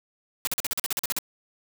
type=noise bursts; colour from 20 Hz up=white; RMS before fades=-27 dBFS; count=12; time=0.45-1.187 s; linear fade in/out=0 ms; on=22 ms; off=43 ms; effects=none